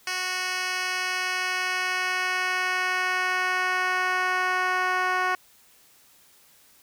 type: tone with band-pass filter sweep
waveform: 10% pulse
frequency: 367.9 Hz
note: F#4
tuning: 10 cents flat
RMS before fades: -26 dBFS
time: 0.07-5.35 s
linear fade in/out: 2 ms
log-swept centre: 3900 to 1200 Hz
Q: 0.9
effects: white hiss -57 dBFS RMS until 6.82 s